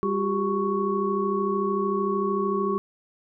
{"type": "tone cluster", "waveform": "sine", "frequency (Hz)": [198.9, 363.8, 397.1, 1111], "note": ["G3", "F#4", "G4", "C#6"], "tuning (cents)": [25, -29, 22, 4], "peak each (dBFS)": [-28, -30, -26, -28], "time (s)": [0.03, 2.78], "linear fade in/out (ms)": 0, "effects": []}